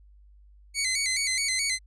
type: tone with vibrato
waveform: 15% pulse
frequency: 2144 Hz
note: C7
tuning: 42 cents sharp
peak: -18 dBFS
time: 0.74-1.79 s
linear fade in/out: 50 ms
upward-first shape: square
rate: 4.7 Hz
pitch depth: 76 cents each way
effects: added 50 Hz sine -51 dBFS peak until 1.86 s + resampled to 24000 Hz